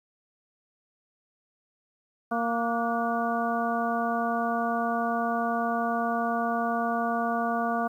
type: harmonic tone with a mistuned harmonic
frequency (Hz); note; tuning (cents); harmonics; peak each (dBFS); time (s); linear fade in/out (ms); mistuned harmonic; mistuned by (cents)
232.5; A#3; -4; 1 / 2 / 3 / 4 / 5 / 6; -30 / -35 / -28 / -39 / -32 / -35; 2.31-7.88; 10; 6; +68
effects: 10-bit